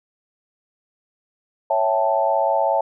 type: chord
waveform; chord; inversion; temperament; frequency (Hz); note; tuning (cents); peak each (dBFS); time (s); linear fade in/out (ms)
sine; A dominant seventh; first; equal; 554.4 / 659.3 / 784 / 880; C#5 / E5 / G5 / A5; 0 / 0 / 0 / 0; -22 / -21 / -24 / -21; 1.7-2.81; 5
effects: none